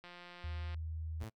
click train, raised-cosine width 0.3 ms, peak -36 dBFS, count 125, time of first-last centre 0.04-0.745 s, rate 176 Hz
sine tone with pitch glide, 78.6 to 79.88 Hz, D#2 to D#2, +18 to +46 cents, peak -38 dBFS, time 0.44-1.24 s, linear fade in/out 0 ms, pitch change +28 cents, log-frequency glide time 0.58-0.71 s
sawtooth tone, 110.4 Hz, A2, 6 cents sharp, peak -39 dBFS, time 1.2-1.3 s, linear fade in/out 20 ms
effects noise-tail reverb RT60 0.1 s tail -26 dB re dry

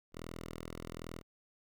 5% pulse tone, 41.2 Hz, E1, in tune, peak -32 dBFS, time 0.12-1.23 s, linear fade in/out 50 ms, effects none

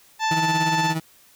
harmonic tone, 880 Hz, A5, in tune, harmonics 1 / 2 / 3 / 4 / 5 / 6 / 7 / 8, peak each -21 / -27 / -31 / -33 / -35 / -37 / -38 / -39 dBFS, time 0.19-0.95 s, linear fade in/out 50 ms
30% pulse tone with tremolo, 160.6 Hz, E3, 45 cents flat, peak -19 dBFS, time 0.31-1 s, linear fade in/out 2 ms, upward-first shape sine, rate 17 Hz, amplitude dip 65%
effects white hiss -54 dBFS RMS until 1.35 s

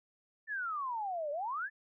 sine exponential two-way sweep, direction down then up, 1800 to 565 to 1800 Hz, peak -34 dBFS, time 0.47-1.7 s, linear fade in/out 50 ms, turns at 1.31 s, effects none

